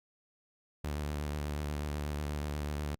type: tone with vibrato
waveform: sawtooth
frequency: 73.9 Hz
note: D2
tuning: 11 cents sharp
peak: -30 dBFS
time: 0.84-2.95 s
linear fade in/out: 5 ms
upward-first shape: square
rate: 8.2 Hz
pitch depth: 27 cents each way
effects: Opus 48 kbps